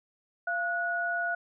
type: tone pair together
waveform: sine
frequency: 690 / 1462.1 Hz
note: F5 / F#6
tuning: -21 / -21 cents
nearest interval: octave + minor second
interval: 1300 cents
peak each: -32 / -29 dBFS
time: 0.47-1.35 s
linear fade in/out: 5 ms
effects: none